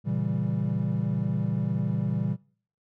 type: chord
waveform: triangle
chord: A# diminished seventh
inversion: none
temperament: equal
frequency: 116.54 / 138.59 / 164.81 / 196 Hz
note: A#2 / C#3 / E3 / G3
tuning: 0 / 0 / 0 / 0 cents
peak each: -28 dBFS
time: 0.04-2.37 s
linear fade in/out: 50 ms
effects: noise-tail reverb RT60 0.5 s tail -23 dB re dry + tanh soft clip ceiling -14 dBFS